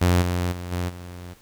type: tone with level steps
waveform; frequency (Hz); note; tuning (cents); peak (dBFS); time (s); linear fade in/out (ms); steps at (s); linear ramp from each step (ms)
sawtooth; 88.8; F2; +29; -12 / -18 / -27 / -20 / -32; 0.01-1.34; 10; 0.21 / 0.51 / 0.71 / 0.88; 20
effects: pink hiss -54 dBFS RMS until 1.41 s